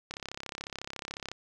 click train, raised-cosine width 0.2 ms, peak -20 dBFS, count 42, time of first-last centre 0.11-1.316 s, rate 34 Hz, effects none

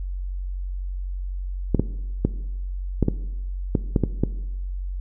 clicks, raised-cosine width 3 ms, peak -5 dBFS, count 9, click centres 1.747 / 1.796 / 2.25 / 3.027 / 3.084 / 3.752 / 3.962 / 4.037 / 4.236 s, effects noise-tail reverb RT60 1.0 s tail -17 dB re dry + added 46 Hz sine -26 dBFS peak until 5 s

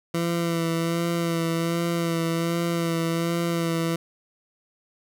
20% pulse tone with vibrato, 167.7 Hz, E3, 30 cents sharp, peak -18 dBFS, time 0.14-3.96 s, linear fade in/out 5 ms, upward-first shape sine, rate 1.3 Hz, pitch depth 25 cents each way, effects none

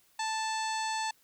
harmonic tone, 880 Hz, A5, in tune, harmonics 1 / 2 / 3 / 4 / 5 / 6 / 7 / 8 / 9, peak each -32 / -39 / -42 / -44 / -41 / -51 / -45 / -51 / -44 dBFS, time 0.19-1.11 s, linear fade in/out 5 ms, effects white hiss -66 dBFS RMS until 1.23 s

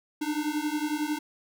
square beating tone pair, 295.8 / 306.8 Hz, D4 / D#4, +13 / -24 cents, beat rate 11 Hz, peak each -31 / -31 dBFS, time 0.21-1.19 s, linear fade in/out 10 ms, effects none

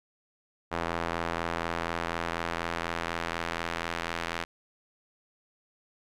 sawtooth tone with band-pass filter sweep, 84.1 Hz, E2, 35 cents sharp, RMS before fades -33 dBFS, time 0.71-4.45 s, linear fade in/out 20 ms, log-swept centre 1100 to 2000 Hz, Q 0.79, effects none

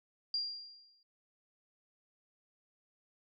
sine tone with exponential decay, 4778 Hz, D8, 29 cents sharp, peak -30 dBFS, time 0.34-1.03 s, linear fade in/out 2 ms, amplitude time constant 150 ms, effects none

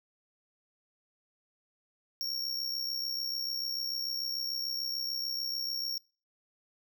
square tone with amplitude modulation, 5520 Hz, F8, 21 cents flat, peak -30 dBFS, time 2.21-5.98 s, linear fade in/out 0 ms, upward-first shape sine, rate 66.8 Hz, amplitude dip 60%, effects noise-tail reverb RT60 0.4 s tail -26 dB re dry

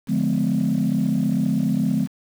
sine chord, D diminished seventh, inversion none, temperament just, 146.83 / 176.2 / 211.4 / 253.7 Hz, D3 / F3 / Ab3 / Cb4, 0 / +16 / +31 / +47 cents, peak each -25 / -23 / -21 / -22 dBFS, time 0.07-2.08 s, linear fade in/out 50 ms, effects tanh soft clip ceiling -12 dBFS + 7-bit

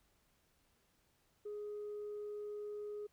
sine tone, 416.7 Hz, G#4, 6 cents sharp, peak -40 dBFS, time 1.45-3.07 s, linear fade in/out 10 ms, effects tanh soft clip ceiling -39 dBFS + pink hiss -75 dBFS RMS until 3.12 s

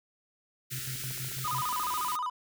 white band-stop noise, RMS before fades -38 dBFS, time 0.7-2.17 s, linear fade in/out 20 ms, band 420 to 1300 Hz, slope 96 dB/octave
sine tone with tremolo, 129.5 Hz, C3, 17 cents flat, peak -36 dBFS, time 0.71-1.65 s, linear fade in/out 20 ms, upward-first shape square, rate 6.1 Hz, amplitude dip 75%
click train, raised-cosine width 1 ms, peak -37 dBFS, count 14, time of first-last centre 1.04-1.937 s, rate 14.5 Hz
triangle tone with vibrato, 1108.7 Hz, C#6, in tune, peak -28 dBFS, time 1.44-2.3 s, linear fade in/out 10 ms, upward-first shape square, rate 14 Hz, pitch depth 190 cents each way
effects none

